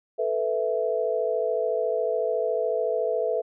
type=chord; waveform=sine; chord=A suspended second; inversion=none; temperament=equal; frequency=440 / 493.9 / 659.3 Hz; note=A4 / B4 / E5; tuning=0 / 0 / 0 cents; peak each=-27 dBFS; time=0.18-3.42 s; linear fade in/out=20 ms; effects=none